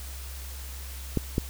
clicks, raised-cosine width 3 ms, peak -11 dBFS, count 2, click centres 1.173 / 1.381 s, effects added 66 Hz sine -37 dBFS peak until 1.49 s + white hiss -44 dBFS RMS until 1.49 s

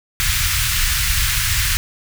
pink band-stop noise, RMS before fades -18 dBFS, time 0.2-1.77 s, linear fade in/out 0 ms, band 110 to 1500 Hz, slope 24 dB/octave, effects none

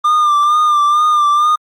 triangle tone with vibrato, 1198 Hz, D6, 34 cents sharp, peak -7 dBFS, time 0.04-1.56 s, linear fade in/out 10 ms, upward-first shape sine, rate 2.2 Hz, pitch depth 42 cents each way, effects Opus 24 kbps

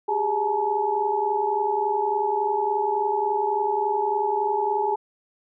sine tone cluster, 389.7 / 413.2 / 856 / 927 Hz, G4 / G#4 / A5 / A#5, -10 / -9 / -48 / -10 cents, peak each -31 / -26 / -23 / -30 dBFS, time 0.08-4.96 s, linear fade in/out 10 ms, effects none

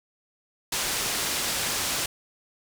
white low-pass noise, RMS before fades -28 dBFS, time 0.72-2.06 s, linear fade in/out 5 ms, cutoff 8700 Hz, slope 12 dB/octave, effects none

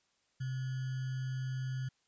sine tone with sample-and-hold, 130 Hz, C3, 11 cents flat, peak -34 dBFS, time 0.4-1.89 s, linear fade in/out 10 ms, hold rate 1575 Hz, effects white hiss -75 dBFS RMS until 2.07 s + resampled to 16000 Hz

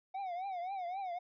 triangle tone with vibrato, 741 Hz, F#5, 2 cents sharp, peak -35 dBFS, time 0.14-1.19 s, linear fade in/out 10 ms, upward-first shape triangle, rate 3.8 Hz, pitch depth 150 cents each way, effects resampled to 11025 Hz

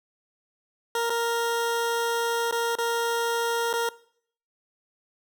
20% pulse tone with dropouts, 466.2 Hz, A#4, in tune, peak -19 dBFS, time 0.95-3.89 s, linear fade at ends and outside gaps 2 ms, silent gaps 1.097-1.102 / 2.512-2.524 / 2.754-2.785 / 3.73-3.737 s, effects noise-tail reverb RT60 0.6 s tail -20 dB re dry

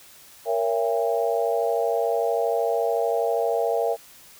sine chord, A# diminished seventh, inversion none, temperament just, 466.2 / 559.4 / 671.3 / 805.5 Hz, A#4 / C#5 / E5 / G5, 0 / +16 / +31 / +47 cents, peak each -24 / -28 / -25 / -29 dBFS, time 0.45-3.97 s, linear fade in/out 50 ms, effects white hiss -49 dBFS RMS until 4.39 s

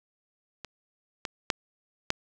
clicks, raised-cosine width 0.2 ms, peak -21 / -14 / -6 / -7 dBFS, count 4, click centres 0.647 / 1.252 / 1.502 / 2.104 s, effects none

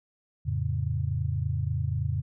sine chord, F augmented, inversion none, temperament equal with one note detuned, 86.35 / 110 / 138.59 Hz, F2 / A2 / C#3, -19 / 0 / 0 cents, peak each -30 dBFS, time 0.45-2.22 s, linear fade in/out 20 ms, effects none

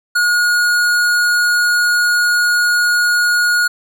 sine tone with hard clipping, 1441 Hz, F#6, 46 cents flat, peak -13 dBFS, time 0.15-3.68 s, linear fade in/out 10 ms, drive 15 dB, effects none

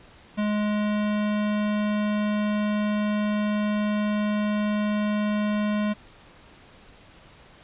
square tone, 209.5 Hz, G#3, 15 cents sharp, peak -23 dBFS, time 0.37-5.94 s, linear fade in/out 20 ms, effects pink hiss -51 dBFS RMS until 7.63 s + resampled to 8000 Hz

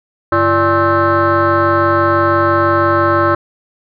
sine tone with frequency modulation, 824 Hz, G#5, 14 cents flat, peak -8 dBFS, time 0.32-3.35 s, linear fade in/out 5 ms, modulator 242 Hz, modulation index 2.7, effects tanh soft clip ceiling -5 dBFS

